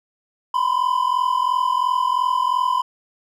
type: tone pair together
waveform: triangle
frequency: 987 / 1029.9 Hz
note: B5 / C6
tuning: -1 / -28 cents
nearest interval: minor second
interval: 73 cents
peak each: -18 dBFS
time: 0.54-2.82 s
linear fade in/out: 5 ms
effects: none